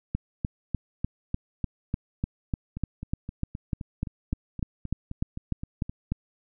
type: two click trains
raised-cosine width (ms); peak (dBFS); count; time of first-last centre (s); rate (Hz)
5; -22 / -14; 13 / 21; 2.77-5.895 / 0.15-6.12; 3.84 / 3.35
effects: none